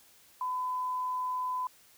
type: tone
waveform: sine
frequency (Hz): 1008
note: B5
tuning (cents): +35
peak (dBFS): -30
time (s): 0.41-1.67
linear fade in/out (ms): 2
effects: white hiss -60 dBFS RMS until 1.97 s